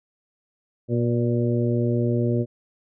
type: harmonic tone with a mistuned harmonic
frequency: 119.7 Hz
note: A#2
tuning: 46 cents sharp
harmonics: 1 / 2 / 3 / 4 / 5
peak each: -22 / -25 / -26 / -30 / -32 dBFS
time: 0.88-2.46 s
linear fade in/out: 50 ms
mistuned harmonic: 5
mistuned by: -29 cents
effects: none